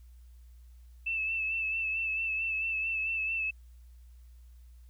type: tone with vibrato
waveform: sine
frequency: 2637 Hz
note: E7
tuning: in tune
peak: -29 dBFS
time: 1.06-3.51 s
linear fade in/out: 10 ms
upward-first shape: sine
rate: 4.5 Hz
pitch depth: 34 cents each way
effects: added 60 Hz sine -50 dBFS peak until 4.89 s + white hiss -72 dBFS RMS until 4.89 s